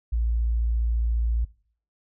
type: tone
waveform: sine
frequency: 57.3 Hz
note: A#1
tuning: 29 cents flat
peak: -21 dBFS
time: 0.12-1.45 s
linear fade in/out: 10 ms
effects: noise-tail reverb RT60 0.5 s tail -20 dB re dry